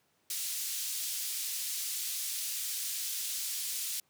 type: band-pass noise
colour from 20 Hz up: white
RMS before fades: -36 dBFS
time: 0.3-4 s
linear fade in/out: 2 ms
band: 3500 to 14000 Hz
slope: 12 dB/octave
effects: pink hiss -72 dBFS RMS until 4.09 s + high-pass 150 Hz 12 dB/octave